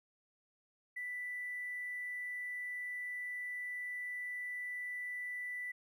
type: tone with hard clipping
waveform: triangle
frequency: 1979 Hz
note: B6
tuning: 3 cents sharp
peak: -39 dBFS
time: 0.96-5.72 s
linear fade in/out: 10 ms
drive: 3 dB
effects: none